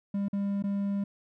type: tone with dropouts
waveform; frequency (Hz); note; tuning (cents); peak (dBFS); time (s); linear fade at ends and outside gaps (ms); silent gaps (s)
triangle; 200; G3; +35; -25; 0.14-1.04; 5; 0.284-0.33 / 0.625-0.638
effects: none